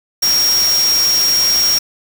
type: tone in noise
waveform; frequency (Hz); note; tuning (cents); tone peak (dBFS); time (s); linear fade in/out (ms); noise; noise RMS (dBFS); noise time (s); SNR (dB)
sine; 5588; F8; 0; -11; 0.22-1.79; 10; white; -21; 0.22-1.79; +7
effects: none